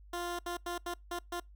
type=tone bursts at uneven times; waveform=15% pulse; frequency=349.2 Hz; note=F4; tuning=in tune; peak=-29 dBFS; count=6; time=0.13-0.39 / 0.46-0.57 / 0.66-0.78 / 0.86-0.94 / 1.11-1.19 / 1.32-1.4 s; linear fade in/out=5 ms; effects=noise-tail reverb RT60 0.2 s tail -26 dB re dry + added 50 Hz sine -52 dBFS peak until 1.55 s